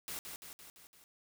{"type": "noise with echo", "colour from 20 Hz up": "white", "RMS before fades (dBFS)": -42, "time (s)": [0.08, 0.19], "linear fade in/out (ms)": 0, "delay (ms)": 170, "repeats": 5, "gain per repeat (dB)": -4, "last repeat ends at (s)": 1.04, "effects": []}